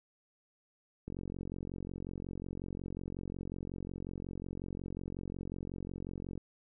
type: click train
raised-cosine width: 3 ms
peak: -28 dBFS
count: 242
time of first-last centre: 1.08-6.377 s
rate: 45.5 Hz
effects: none